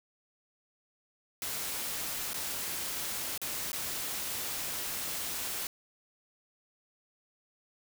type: noise with dropouts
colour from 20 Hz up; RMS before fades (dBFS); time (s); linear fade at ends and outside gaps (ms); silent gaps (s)
white; -36; 1.42-5.67; 1; 2.333-2.342 / 3.377-3.416 / 3.718-3.73
effects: none